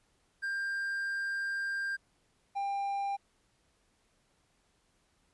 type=tone pair in turn; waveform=triangle; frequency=1593 / 796.5 Hz; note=G6 / G5; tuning=+27 / +27 cents; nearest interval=octave; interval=1200 cents; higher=first; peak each=-30 / -29 dBFS; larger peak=second; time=0.42-1.97 / 2.55-3.17 s; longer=first; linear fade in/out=20 ms; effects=pink hiss -72 dBFS RMS until 5.33 s + resampled to 24000 Hz